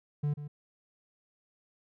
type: tone with echo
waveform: triangle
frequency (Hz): 146.83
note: D3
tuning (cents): 0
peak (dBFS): -25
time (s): 0.23-0.34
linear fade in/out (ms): 10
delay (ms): 140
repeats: 1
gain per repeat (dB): -11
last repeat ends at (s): 0.48
effects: none